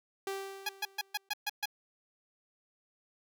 sawtooth tone with exponential decay, 390.2 Hz, G4, 8 cents flat, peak -30 dBFS, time 0.27-1.29 s, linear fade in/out 2 ms, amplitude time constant 220 ms
10% pulse tone bursts, 830.6 Hz, G#5, in tune, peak -23 dBFS, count 7, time 0.66-1.657 s, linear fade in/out 5 ms, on 31 ms, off 130 ms
effects none

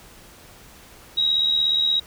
sine tone with amplitude modulation, 3820 Hz, A#7, 42 cents sharp, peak -15 dBFS, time 1.17-2 s, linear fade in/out 10 ms, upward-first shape sine, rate 76.8 Hz, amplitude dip 50%, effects pink hiss -47 dBFS RMS until 2.06 s

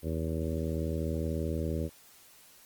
harmonic tone, 80.2 Hz, E2, 47 cents flat, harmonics 1 / 2 / 3 / 4 / 5 / 6 / 7, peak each -33 / -36 / -38 / -39 / -40 / -41 / -41 dBFS, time 0.02-1.9 s, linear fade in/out 50 ms, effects white hiss -57 dBFS RMS until 2.65 s + Opus 24 kbps

